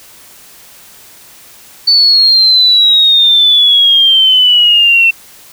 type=exponential sweep; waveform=sine; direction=down; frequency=4522 to 2688 Hz; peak=-4 dBFS; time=1.87-5.11 s; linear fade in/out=10 ms; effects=white hiss -38 dBFS RMS until 5.52 s